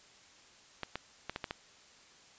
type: clicks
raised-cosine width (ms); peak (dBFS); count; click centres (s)
0.3; -20; 6; 0.833 / 0.956 / 1.296 / 1.361 / 1.442 / 1.509
effects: white hiss -59 dBFS RMS until 2.38 s + resampled to 16000 Hz